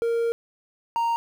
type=tone pair in turn; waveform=triangle; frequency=464.4 / 928.8 Hz; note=A#4 / A#5; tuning=-7 / -7 cents; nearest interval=octave; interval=1200 cents; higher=second; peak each=-19 dBFS; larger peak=neither; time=0.02-0.32 / 0.96-1.16 s; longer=first; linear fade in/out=0 ms; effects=9-bit